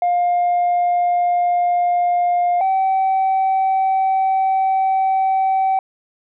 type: tone pair in turn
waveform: sine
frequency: 706 / 766.5 Hz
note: F5 / G5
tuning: +19 / -39 cents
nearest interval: minor second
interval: 142 cents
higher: second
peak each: -12 dBFS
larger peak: neither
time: 0.02-2.61 / 2.61-5.79 s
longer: second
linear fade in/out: 2 ms
effects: tanh soft clip ceiling -12 dBFS